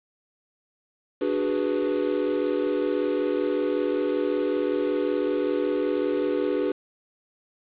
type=chord; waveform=triangle; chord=G# half-diminished seventh; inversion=second; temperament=equal; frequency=293.7 / 370 / 415.3 / 493.9 Hz; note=D4 / F#4 / G#4 / B4; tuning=0 / 0 / 0 / 0 cents; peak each=-26 dBFS; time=1.21-6.72 s; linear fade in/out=5 ms; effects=resampled to 8000 Hz + 7-bit